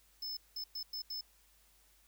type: tone bursts at uneven times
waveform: square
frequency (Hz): 5240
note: E8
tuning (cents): -11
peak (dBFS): -39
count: 5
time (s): 0.22-0.37 / 0.56-0.64 / 0.75-0.83 / 0.93-1.02 / 1.1-1.21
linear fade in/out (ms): 5
effects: added 50 Hz sine -70 dBFS peak until 2.07 s + white hiss -68 dBFS RMS until 2.07 s